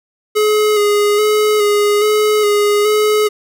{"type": "tone with vibrato", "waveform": "square", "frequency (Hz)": 419.1, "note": "G#4", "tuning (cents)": 16, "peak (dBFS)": -11, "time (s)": [0.35, 3.29], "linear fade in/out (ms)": 20, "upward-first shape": "square", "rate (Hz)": 1.2, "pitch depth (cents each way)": 23, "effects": []}